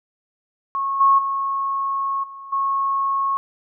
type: tone with level steps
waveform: sine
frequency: 1095 Hz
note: C#6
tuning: 22 cents flat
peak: -20 / -11 / -20 / -34 / -18 dBFS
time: 0.75-3.37 s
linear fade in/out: 0 ms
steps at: 1 / 1.18 / 2.23 / 2.52 s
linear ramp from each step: 10 ms
effects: none